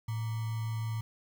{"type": "tone with sample-and-hold", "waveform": "sine", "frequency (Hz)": 111.7, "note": "A2", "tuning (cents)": 27, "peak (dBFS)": -31, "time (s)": [0.08, 1.01], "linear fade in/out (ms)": 5, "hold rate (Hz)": 1050, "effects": []}